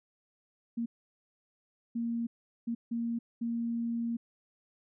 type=tone bursts at uneven times; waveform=sine; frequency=233.1 Hz; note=A#3; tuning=in tune; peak=-30 dBFS; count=5; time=0.77-0.86 / 1.95-2.27 / 2.67-2.75 / 2.91-3.19 / 3.41-4.17 s; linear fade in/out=10 ms; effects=none